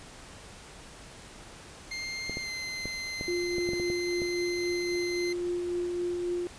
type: tone with pitch glide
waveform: 25% pulse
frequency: 2107 to 2070 Hz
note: C7 to C7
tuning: +12 to -19 cents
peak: -30 dBFS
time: 1.91-5.33 s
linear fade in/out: 5 ms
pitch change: -31 cents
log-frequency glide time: 2.39-2.5 s
type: clicks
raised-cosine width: 2 ms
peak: -22 dBFS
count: 10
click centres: 2.296 / 2.371 / 2.856 / 3.211 / 3.583 / 3.69 / 3.734 / 3.799 / 3.901 / 4.219 s
type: tone with tremolo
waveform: sine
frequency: 352.1 Hz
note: F4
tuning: 14 cents sharp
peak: -27 dBFS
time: 3.28-6.47 s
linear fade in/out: 0 ms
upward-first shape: triangle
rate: 3.7 Hz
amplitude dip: 30%
effects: pink hiss -48 dBFS RMS until 6.58 s + resampled to 22050 Hz